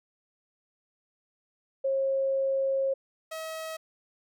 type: tone pair in turn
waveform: sine / sawtooth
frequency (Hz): 540 / 640.2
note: C#5 / D#5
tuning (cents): -45 / +49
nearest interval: minor third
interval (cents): 294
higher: second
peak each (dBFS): -24 / -31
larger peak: first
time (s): 1.84-2.94 / 3.31-3.77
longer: first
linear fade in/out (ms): 10
effects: none